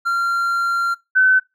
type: tone pair in turn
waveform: triangle / sine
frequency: 1380 / 1519.4 Hz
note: F6 / F#6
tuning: -21 / +46 cents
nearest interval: major second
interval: 167 cents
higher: second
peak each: -14 / -10 dBFS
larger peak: second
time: 0.05-0.95 / 1.15-1.4 s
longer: first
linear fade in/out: 20 ms
effects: noise-tail reverb RT60 0.2 s tail -21 dB re dry